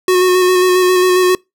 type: tone with vibrato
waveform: square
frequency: 365.9 Hz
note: F#4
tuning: 19 cents flat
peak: -9 dBFS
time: 0.08-1.35 s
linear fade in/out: 2 ms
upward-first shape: square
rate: 7.4 Hz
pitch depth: 16 cents each way
effects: noise-tail reverb RT60 0.2 s tail -25 dB re dry